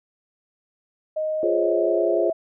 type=tone with pitch glide; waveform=sine; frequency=622.3 to 654 Hz; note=D#5 to E5; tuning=0 to -14 cents; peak=-22 dBFS; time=1.16-2.33 s; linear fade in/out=10 ms; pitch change=+86 cents; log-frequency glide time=1.37-2.12 s
type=chord; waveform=sine; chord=Db major seventh; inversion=first; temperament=equal; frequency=349.2 / 415.3 / 523.3 / 554.4 Hz; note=F4 / Ab4 / C5 / Db5; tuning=0 / 0 / 0 / 0 cents; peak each=-23 / -25 / -28 / -26 dBFS; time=1.43-2.3 s; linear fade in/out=2 ms
effects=none